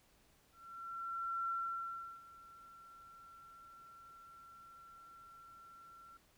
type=tone with ADSR envelope; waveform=sine; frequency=1357 Hz; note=E6; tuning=50 cents sharp; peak=-35 dBFS; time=0.52-6.17 s; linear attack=970 ms; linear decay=720 ms; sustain=-20 dB; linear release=3 ms; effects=pink hiss -70 dBFS RMS until 6.37 s